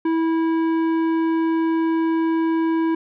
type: tone with tanh clipping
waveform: sine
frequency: 326.3 Hz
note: E4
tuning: 18 cents flat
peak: -19 dBFS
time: 0.05-2.95 s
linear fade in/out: 5 ms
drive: 12 dB
effects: none